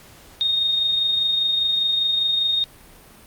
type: tone with amplitude modulation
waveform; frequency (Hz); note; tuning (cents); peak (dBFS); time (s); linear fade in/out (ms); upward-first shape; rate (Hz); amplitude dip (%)
sine; 3700; A#7; -14; -16; 0.41-2.64; 0; sine; 25; 35
effects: pink hiss -47 dBFS RMS until 3.26 s + Opus 48 kbps